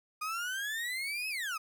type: exponential two-way sweep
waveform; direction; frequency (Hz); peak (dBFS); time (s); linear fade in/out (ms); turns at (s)
35% pulse; up then down; 1225 to 2600 to 1225; -32; 0.21-1.58; 10; 1.29
effects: none